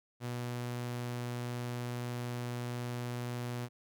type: tone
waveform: sawtooth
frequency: 121.6 Hz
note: B2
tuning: 26 cents flat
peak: -32 dBFS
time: 0.2-3.69 s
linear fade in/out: 50 ms
effects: none